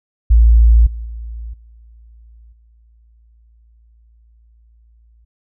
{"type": "tone with level steps", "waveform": "sine", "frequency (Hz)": 56.7, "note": "A#1", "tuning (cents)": -47, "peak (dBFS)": [-5, -23, -25, -40, -47], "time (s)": [0.3, 5.25], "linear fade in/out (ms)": 10, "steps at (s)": [0.86, 1.05, 1.53, 2.52], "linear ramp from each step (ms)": 10, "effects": []}